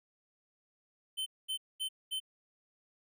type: tone bursts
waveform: square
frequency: 3075 Hz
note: G7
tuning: 34 cents flat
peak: -34 dBFS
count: 4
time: 1.17-2.202 s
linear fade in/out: 20 ms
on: 93 ms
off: 220 ms
effects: none